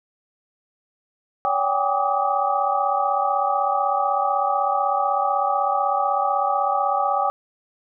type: tone cluster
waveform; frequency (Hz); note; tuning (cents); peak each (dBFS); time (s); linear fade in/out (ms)
sine; 569 / 769 / 805 / 1163 / 1255; C#5 / G5 / G5 / D6 / D#6; +45 / -33 / +46 / -17 / +15; -27 / -25 / -22 / -25 / -27; 1.45-7.3; 0
effects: none